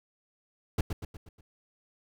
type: noise with echo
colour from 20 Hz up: brown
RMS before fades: -25 dBFS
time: 0.78-0.81 s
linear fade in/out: 5 ms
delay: 120 ms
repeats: 5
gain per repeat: -6 dB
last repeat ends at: 1.41 s
effects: none